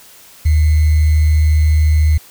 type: tone with sample-and-hold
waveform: sine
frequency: 77 Hz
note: D#2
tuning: 17 cents flat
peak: -8 dBFS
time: 0.45-2.18 s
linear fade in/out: 10 ms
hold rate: 2100 Hz
effects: white hiss -42 dBFS RMS until 2.3 s